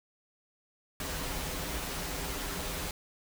pink noise with comb filter, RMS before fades -36 dBFS, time 1-2.91 s, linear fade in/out 2 ms, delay 8.9 ms, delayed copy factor -0.7, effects none

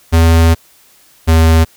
square tone pair in turn, 82.41 / 81.13 Hz, E2 / E2, 0 / -27 cents, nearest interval unison, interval 27 cents, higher first, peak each -6 dBFS, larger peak neither, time 0.12-0.55 / 1.27-1.65 s, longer first, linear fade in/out 20 ms, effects white hiss -47 dBFS RMS until 1.76 s

